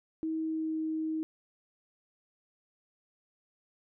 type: tone with pitch glide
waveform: sine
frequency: 319.2 to 316.1 Hz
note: D#4 to D#4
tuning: +44 to +27 cents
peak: -30 dBFS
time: 0.23-1.23 s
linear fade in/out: 0 ms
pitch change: -17 cents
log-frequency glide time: 0.38-0.79 s
effects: none